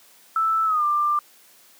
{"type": "tone with pitch glide", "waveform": "sine", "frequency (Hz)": [1318.5, 1188.3], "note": ["E6", "D6"], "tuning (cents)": [0, 20], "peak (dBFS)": -18, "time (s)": [0.36, 1.19], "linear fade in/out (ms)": 2, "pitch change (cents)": -180, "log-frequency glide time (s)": [0.65, 0.84], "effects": ["white hiss -53 dBFS RMS until 1.79 s", "high-pass 200 Hz 12 dB/octave"]}